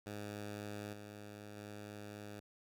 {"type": "tone with level steps", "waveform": "10% pulse", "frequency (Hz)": 103.83, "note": "G#2", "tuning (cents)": 0, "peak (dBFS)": [-35, -41, -39], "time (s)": [0.06, 2.4], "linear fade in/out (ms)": 5, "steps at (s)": [0.93, 1.57], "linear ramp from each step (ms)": 2, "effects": []}